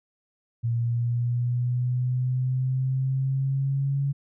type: exponential sweep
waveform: sine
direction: up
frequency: 116.54 to 140 Hz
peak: -22 dBFS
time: 0.63-4.13 s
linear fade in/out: 20 ms
effects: none